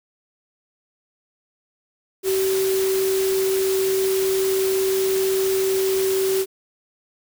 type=tone in noise; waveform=sine; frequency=382.7 Hz; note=G4; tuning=42 cents flat; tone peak=-18 dBFS; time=2.23-6.46 s; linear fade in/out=50 ms; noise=white; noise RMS=-29 dBFS; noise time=2.23-6.46 s; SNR=+8 dB; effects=none